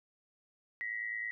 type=tone pair together; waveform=sine; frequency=1907.7 / 2017 Hz; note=A#6 / B6; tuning=+40 / +36 cents; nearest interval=minor second; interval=96 cents; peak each=-37 / -40 dBFS; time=0.81-1.31 s; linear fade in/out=0 ms; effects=none